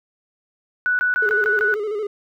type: tone bursts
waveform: sine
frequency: 1480 Hz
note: F#6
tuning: in tune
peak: -16 dBFS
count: 6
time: 0.86-1.74 s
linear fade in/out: 0 ms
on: 130 ms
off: 20 ms
type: tone with vibrato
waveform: triangle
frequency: 420.9 Hz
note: G#4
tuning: 23 cents sharp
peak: -20 dBFS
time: 1.22-2.07 s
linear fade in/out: 5 ms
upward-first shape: square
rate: 13 Hz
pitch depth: 57 cents each way
effects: none